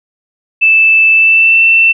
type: tone with pitch glide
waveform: sine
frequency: 2637 to 2680 Hz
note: E7 to E7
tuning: 0 to +28 cents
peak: -4 dBFS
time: 0.61-1.93 s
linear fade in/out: 20 ms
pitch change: +28 cents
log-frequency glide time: 1.13-1.63 s
effects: none